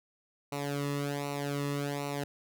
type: tone with flanger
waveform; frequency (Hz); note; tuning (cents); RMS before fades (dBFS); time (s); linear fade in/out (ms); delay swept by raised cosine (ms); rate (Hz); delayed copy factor
sawtooth; 142.7; D3; -49; -34; 0.52-2.24; 5; 0.6 to 1.32; 1.3; -0.85
effects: none